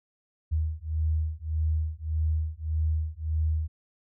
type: beating tone pair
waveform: sine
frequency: 77.78 / 79.48 Hz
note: D#2 / D#2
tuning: 0 / +37 cents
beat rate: 1.7 Hz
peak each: -28 dBFS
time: 0.51-3.68 s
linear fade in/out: 20 ms
effects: none